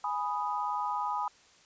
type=chord; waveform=sine; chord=G# minor; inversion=none; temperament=equal; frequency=830.6 / 987.8 / 1244.5 Hz; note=G#5 / B5 / D#6; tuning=0 / 0 / 0 cents; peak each=-34 / -33 / -35 dBFS; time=0.04-1.28 s; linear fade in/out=2 ms; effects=white hiss -60 dBFS RMS until 1.65 s + resampled to 16000 Hz